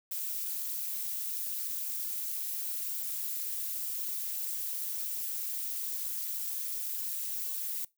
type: noise with amplitude modulation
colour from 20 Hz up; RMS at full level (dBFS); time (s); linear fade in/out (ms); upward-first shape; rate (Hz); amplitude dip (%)
violet; -32; 0.11-7.85; 5; sine; 217; 80
effects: noise-tail reverb RT60 0.2 s tail -21 dB re dry